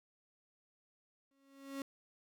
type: tone with exponential growth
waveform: 35% pulse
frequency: 274.2 Hz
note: C#4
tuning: 19 cents flat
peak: -36 dBFS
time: 1.31-1.82 s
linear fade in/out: 2 ms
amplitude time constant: 110 ms
effects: none